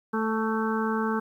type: harmonic tone with a mistuned harmonic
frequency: 220.4 Hz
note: A3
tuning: 3 cents sharp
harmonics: 1 / 2 / 4 / 5 / 6 / 7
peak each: -27 / -30 / -33 / -34 / -35 / -35 dBFS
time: 0.13-1.2 s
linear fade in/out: 10 ms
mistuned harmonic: 5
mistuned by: +19 cents
effects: 10-bit